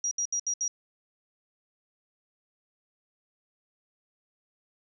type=tone bursts; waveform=sine; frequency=5740 Hz; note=F8; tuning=47 cents sharp; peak=-26 dBFS; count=5; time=0.04-0.68 s; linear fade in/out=2 ms; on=72 ms; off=70 ms; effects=none